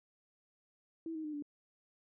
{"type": "tone with pitch steps", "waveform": "sine", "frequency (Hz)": [326.9, 314.7, 302.9, 291.6], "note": ["E4", "D#4", "D#4", "D4"], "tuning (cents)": [-14, 20, -46, -12], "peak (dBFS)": -38, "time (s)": [1.06, 1.424], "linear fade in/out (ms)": 2, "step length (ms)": 91, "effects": []}